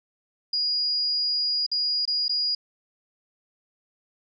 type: tone with dropouts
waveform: sine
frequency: 4879 Hz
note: D#8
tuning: 35 cents flat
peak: -22 dBFS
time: 0.53-2.55 s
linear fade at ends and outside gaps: 5 ms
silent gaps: 1.665-1.715 / 2.054-2.076 / 2.282-2.293 s
effects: none